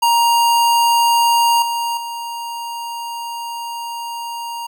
square tone with level steps, 937 Hz, A#5, 9 cents sharp, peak -12 / -19 / -25 dBFS, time 0.02-4.67 s, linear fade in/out 10 ms, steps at 1.62 / 1.97 s, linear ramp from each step 2 ms, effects none

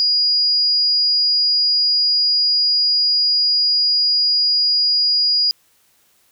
sine tone, 4880 Hz, D#8, 34 cents flat, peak -13 dBFS, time 0-5.51 s, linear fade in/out 0 ms, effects white hiss -58 dBFS RMS until 6.31 s

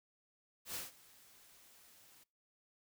white noise with ADSR envelope, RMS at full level -41 dBFS, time 0.65-2.24 s, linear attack 100 ms, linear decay 160 ms, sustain -22 dB, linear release 10 ms, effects noise-tail reverb RT60 0.3 s tail -23 dB re dry

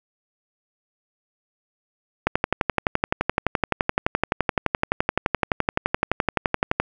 click train, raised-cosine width 0.5 ms, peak -3 dBFS, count 54, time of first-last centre 2.27-6.8 s, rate 11.7 Hz, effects none

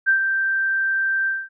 sine tone with ADSR envelope, 1568 Hz, G6, in tune, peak -12 dBFS, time 0.06-1.49 s, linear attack 29 ms, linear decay 100 ms, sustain -6 dB, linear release 220 ms, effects none

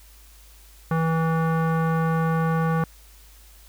square tone with low-pass filter, 162.7 Hz, E3, 22 cents flat, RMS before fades -22 dBFS, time 0.91-2.84 s, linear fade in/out 2 ms, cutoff 1300 Hz, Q 2.5, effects added 52 Hz sine -48 dBFS peak until 3.68 s + white hiss -53 dBFS RMS until 3.68 s

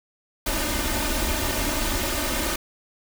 pink noise with comb filter, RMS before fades -25 dBFS, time 0.46-2.56 s, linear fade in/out 5 ms, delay 3.3 ms, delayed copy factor +0.9, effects none

